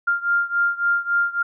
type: beating tone pair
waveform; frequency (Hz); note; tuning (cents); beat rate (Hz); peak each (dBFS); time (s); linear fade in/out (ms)
sine; 1396.9 / 1400.5; F6 / F6; 0 / +4; 3.6; -20 / -22; 0.07-1.43; 10
effects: none